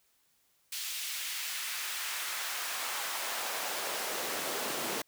pink noise with high-pass filter sweep, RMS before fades -36 dBFS, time 0.72-5.02 s, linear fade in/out 5 ms, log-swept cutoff 3200 to 310 Hz, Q 0.97, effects white hiss -71 dBFS RMS until 5.07 s

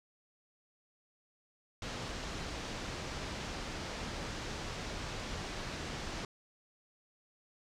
pink low-pass noise, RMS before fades -41 dBFS, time 1.82-6.25 s, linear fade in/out 2 ms, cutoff 6500 Hz, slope 24 dB/octave, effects none

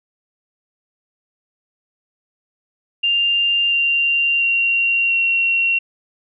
sine tone with pitch steps, 2794 / 2775 / 2756 / 2737 Hz, F7 / F7 / F7 / F7, 0 / -12 / -24 / -36 cents, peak -14 dBFS, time 3.03-5.79 s, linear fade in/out 10 ms, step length 690 ms, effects none

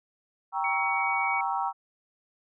sine chord, G diminished seventh, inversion none, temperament equal with one note detuned, 784 / 939.9 / 1108.7 / 1318.5 Hz, G5 / Bb5 / Db6 / Fb6, 0 / +14 / 0 / 0 cents, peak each -30 / -30 / -34 / -34 dBFS, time 0.52-1.73 s, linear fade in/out 50 ms
sine tone, 2248 Hz, C#7, 24 cents sharp, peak -28 dBFS, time 0.64-1.41 s, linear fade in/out 5 ms
effects none

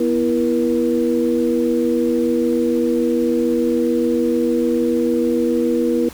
sine tone cluster, 244.5 / 331.3 / 477.6 Hz, B3 / E4 / A#4, -17 / +9 / +42 cents, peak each -19 dBFS, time 0-6.09 s, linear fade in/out 5 ms, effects pink hiss -39 dBFS RMS until 6.13 s

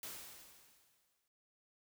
white noise with exponential decay, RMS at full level -45 dBFS, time 0.03-1.28 s, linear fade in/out 1 ms, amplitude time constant 270 ms, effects none

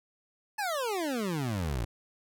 25% pulse exponential sweep, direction down, 880 to 52.9 Hz, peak -26 dBFS, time 0.58-1.85 s, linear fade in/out 10 ms, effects none

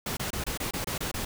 pink noise bursts, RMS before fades -32 dBFS, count 9, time 0.06-1.25 s, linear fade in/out 5 ms, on 110 ms, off 25 ms, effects none

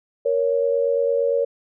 sine tone pair together, 469.2 / 558 Hz, A#4 / C#5, +11 / +11 cents, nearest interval minor third, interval 300 cents, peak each -20 dBFS, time 0.25-1.45 s, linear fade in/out 10 ms, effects none

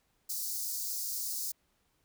white high-pass noise, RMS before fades -36 dBFS, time 0.29-1.52 s, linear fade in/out 10 ms, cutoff 4500 Hz, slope 48 dB/octave, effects pink hiss -74 dBFS RMS until 2.04 s

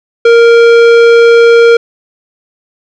sine tone with tanh clipping, 466.2 Hz, A#4, in tune, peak -3 dBFS, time 0.25-1.77 s, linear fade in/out 5 ms, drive 15 dB, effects none

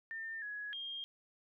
sine tone with pitch steps, 1803 / 1677 / 3219 Hz, A6 / G#6 / G7, +42 / +16 / +45 cents, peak -40 dBFS, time 0.11-1.04 s, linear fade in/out 0 ms, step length 310 ms, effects none

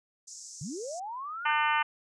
white band-pass noise, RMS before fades -46 dBFS, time 0.27-1 s, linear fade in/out 10 ms, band 5500 to 7500 Hz, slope 48 dB/octave
sine linear sweep, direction up, 120 to 1568 Hz, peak -35 dBFS, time 0.61-1.52 s, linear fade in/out 5 ms
harmonic tone, 300 Hz, D4, 37 cents sharp, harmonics 3 / 4 / 5 / 6 / 7 / 8 / 9 / 10, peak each -28 / -30 / -32 / -34 / -35 / -36 / -37 / -38 dBFS, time 1.45-1.83 s, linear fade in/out 10 ms
effects none

